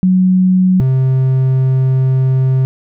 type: tone pair in turn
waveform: sine / triangle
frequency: 185 / 131.22 Hz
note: F#3 / C3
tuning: 0 / +5 cents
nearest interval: tritone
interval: 595 cents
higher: first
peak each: -7 dBFS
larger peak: neither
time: 0.03-0.8 / 0.8-2.65 s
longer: second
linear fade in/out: 0 ms
effects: none